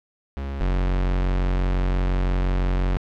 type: tone pair in turn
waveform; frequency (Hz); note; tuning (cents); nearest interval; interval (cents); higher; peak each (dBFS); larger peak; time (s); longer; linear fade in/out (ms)
45% pulse; 68.8 / 45.83; C#2 / F#1; -12 / -16; perfect fifth; 704; first; -27 / -19; second; 0.37-0.61 / 0.61-2.97; second; 0
effects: low-pass 3000 Hz 12 dB/octave + 10-bit